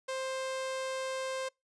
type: tone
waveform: sawtooth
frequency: 525 Hz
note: C5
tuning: 6 cents sharp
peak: -30 dBFS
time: 0.08-1.49 s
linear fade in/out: 10 ms
effects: noise-tail reverb RT60 0.2 s tail -26 dB re dry + resampled to 22050 Hz